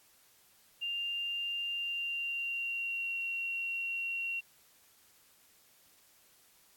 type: tone with pitch glide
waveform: sine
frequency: 2794 to 2743 Hz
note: F7 to F7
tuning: 0 to -32 cents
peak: -33 dBFS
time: 0.81-4.41 s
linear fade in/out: 20 ms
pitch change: -32 cents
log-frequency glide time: 1.69-3.18 s
effects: white hiss -64 dBFS RMS until 6.76 s + AAC 64 kbps